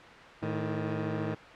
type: tone pair together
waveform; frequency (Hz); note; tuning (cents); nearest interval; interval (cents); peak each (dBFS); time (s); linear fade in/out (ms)
15% pulse; 109.2 / 156.85; A2 / D#3; -13 / +14; tritone; 627; -27; 0.42-1.35; 10
effects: white hiss -47 dBFS RMS until 1.55 s + low-pass 2000 Hz 12 dB/octave